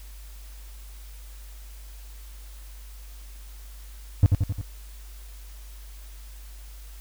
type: tone with echo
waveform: triangle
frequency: 98 Hz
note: G2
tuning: in tune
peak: -9 dBFS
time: 4.23-4.26 s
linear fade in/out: 0 ms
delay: 88 ms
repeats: 4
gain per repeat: -4 dB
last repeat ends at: 4.612 s
effects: added 50 Hz sine -40 dBFS peak until 7 s + white hiss -52 dBFS RMS until 7 s